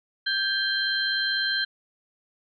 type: tone cluster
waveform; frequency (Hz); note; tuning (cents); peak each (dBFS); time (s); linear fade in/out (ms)
sine; 1571 / 1671 / 3171 / 4112; G6 / G#6 / G7 / C8; +3 / +10 / +19 / -31; -26 / -34 / -30 / -28; 0.26-1.65; 10
effects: none